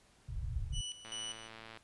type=low-pass noise; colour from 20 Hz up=pink; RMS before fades=-38 dBFS; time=0.28-0.81 s; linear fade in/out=5 ms; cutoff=130 Hz; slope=48 dB/octave
type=tone with tremolo; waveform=sawtooth; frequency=2960 Hz; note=F#7; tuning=in tune; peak=-36 dBFS; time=0.72-1.5 s; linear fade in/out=50 ms; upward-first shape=square; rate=2.5 Hz; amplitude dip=75%
type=click train; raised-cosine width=0.3 ms; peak=-33 dBFS; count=82; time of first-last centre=1.05-1.773 s; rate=112 Hz
effects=pink hiss -66 dBFS RMS until 1.83 s + resampled to 24000 Hz